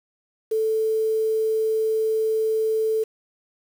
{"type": "tone with quantisation", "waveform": "sine", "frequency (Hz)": 440, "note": "A4", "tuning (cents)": 0, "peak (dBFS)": -19, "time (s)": [0.51, 3.04], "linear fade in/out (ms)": 10, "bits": 7, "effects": []}